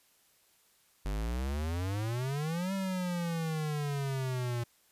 square exponential two-way sweep, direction up then down, 47.6 to 195.9 to 117.8 Hz, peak -32 dBFS, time 1.05-4.64 s, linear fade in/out 10 ms, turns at 2.73 s, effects white hiss -67 dBFS RMS until 4.91 s + resampled to 32000 Hz

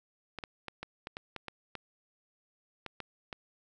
clicks, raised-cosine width 0.3 ms, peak -23 dBFS, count 12, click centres 0.387 / 0.438 / 0.683 / 0.83 / 1.071 / 1.169 / 1.363 / 1.483 / 1.753 / 2.863 / 3.003 / 3.328 s, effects none

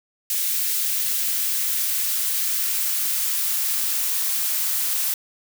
blue noise with high-pass filter sweep, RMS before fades -23 dBFS, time 0.3-5.14 s, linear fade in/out 2 ms, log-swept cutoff 1900 to 710 Hz, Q 0.83, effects none

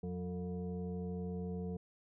sine tone with frequency modulation, 180 Hz, F#3, 47 cents flat, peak -37 dBFS, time 0.03-1.77 s, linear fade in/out 5 ms, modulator 267 Hz, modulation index 1, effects none

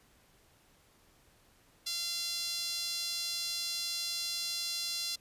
sawtooth tone with high-pass filter, 688 Hz, F5, 26 cents flat, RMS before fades -36 dBFS, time 1.86-5.16 s, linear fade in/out 10 ms, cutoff 4300 Hz, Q 2.8, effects pink hiss -65 dBFS RMS until 5.2 s + resampled to 32000 Hz

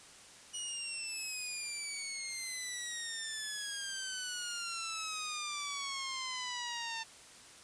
10% pulse exponential sweep, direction down, 2933 to 897 Hz, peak -29 dBFS, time 0.53-7.04 s, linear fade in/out 20 ms, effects white hiss -55 dBFS RMS until 7.63 s + resampled to 22050 Hz

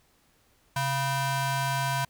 30% pulse ring-modulated tone, 556 Hz, C#5, 5 cents sharp, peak -20 dBFS, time 0.76-2.05 s, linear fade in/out 5 ms, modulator 422 Hz, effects pink hiss -65 dBFS RMS until 2.09 s

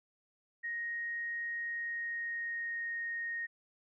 sine tone with pitch glide, 1872 to 1860.1 Hz, A#6 to A#6, +7 to -4 cents, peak -35 dBFS, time 0.63-3.47 s, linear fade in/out 20 ms, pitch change -11 cents, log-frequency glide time 1.55-2.94 s, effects none

